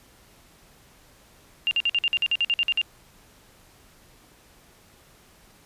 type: tone bursts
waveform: sine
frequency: 2793 Hz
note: F7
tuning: 1 cent flat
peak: -19 dBFS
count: 13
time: 1.67-2.815 s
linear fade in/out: 0 ms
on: 41 ms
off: 51 ms
effects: pink hiss -55 dBFS RMS until 5.65 s + resampled to 32000 Hz